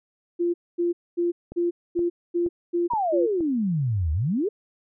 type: tone bursts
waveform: sine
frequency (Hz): 346.1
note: F4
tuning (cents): -16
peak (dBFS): -20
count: 8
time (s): 0.39-3.27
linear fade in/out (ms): 20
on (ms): 150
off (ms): 240
type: click train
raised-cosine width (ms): 2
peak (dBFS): -24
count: 5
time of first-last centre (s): 1.52-3.407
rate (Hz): 2.12
type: exponential two-way sweep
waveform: sine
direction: down then up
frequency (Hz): 996 to 72.9 to 452.2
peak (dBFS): -21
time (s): 2.9-4.49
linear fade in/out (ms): 10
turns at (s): 4.12
effects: none